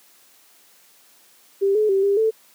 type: tone with pitch steps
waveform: sine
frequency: 394.3 / 427.7 / 388.3 / 399.8 / 441.9 Hz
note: G4 / A4 / G4 / G4 / A4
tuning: +10 / -49 / -16 / +34 / +7 cents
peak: -15 dBFS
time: 1.61-2.31 s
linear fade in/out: 20 ms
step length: 140 ms
effects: white hiss -54 dBFS RMS until 2.54 s + high-pass 200 Hz 12 dB/octave